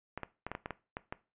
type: clicks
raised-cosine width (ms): 0.5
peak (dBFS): -22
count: 9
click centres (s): 0.176 / 0.233 / 0.466 / 0.516 / 0.551 / 0.659 / 0.707 / 0.969 / 1.125
effects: noise-tail reverb RT60 0.3 s tail -18 dB re dry + resampled to 8000 Hz